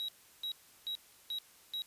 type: tone bursts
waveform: triangle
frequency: 3850 Hz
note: B7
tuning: 45 cents flat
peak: -34 dBFS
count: 5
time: 0-1.82 s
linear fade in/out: 0 ms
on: 84 ms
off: 350 ms
effects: white hiss -61 dBFS RMS until 1.86 s + resampled to 32000 Hz